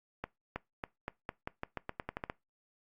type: accelerating click train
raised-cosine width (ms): 0.5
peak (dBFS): -21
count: 14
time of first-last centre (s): 0.24-2.299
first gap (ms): 320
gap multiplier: 0.87
effects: noise-tail reverb RT60 0.2 s tail -22 dB re dry + Opus 48 kbps